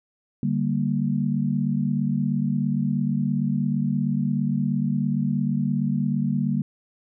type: chord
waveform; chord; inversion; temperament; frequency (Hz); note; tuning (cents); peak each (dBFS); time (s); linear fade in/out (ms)
sine; G minor; second; equal; 146.83 / 196 / 233.1; D3 / G3 / Bb3; 0 / 0 / 0; -25; 0.43-6.62; 2
effects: none